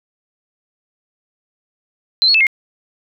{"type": "tone with pitch steps", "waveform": "sine", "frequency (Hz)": [4089, 4336, 2627, 2137], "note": ["C8", "C#8", "E7", "C7"], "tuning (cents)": [-41, -39, -7, 36], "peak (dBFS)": -9, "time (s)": [2.22, 2.468], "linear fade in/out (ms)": 0, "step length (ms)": 62, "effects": []}